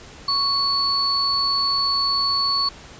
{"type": "tone pair together", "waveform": "sine", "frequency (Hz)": [1108.7, 4435], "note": ["C#6", "C#8"], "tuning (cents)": [0, 0], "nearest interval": "2 octaves", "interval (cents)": 2400, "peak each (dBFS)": [-24, -19], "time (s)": [0.28, 2.69], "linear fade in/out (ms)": 5, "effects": ["pink hiss -42 dBFS RMS until 2.99 s", "resampled to 16000 Hz"]}